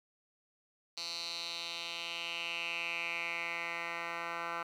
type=tone with band-pass filter sweep; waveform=10% pulse; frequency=169.3 Hz; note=E3; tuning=46 cents sharp; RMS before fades=-39 dBFS; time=0.97-4.63 s; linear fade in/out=5 ms; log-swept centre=4500 to 1500 Hz; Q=4.1; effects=11-bit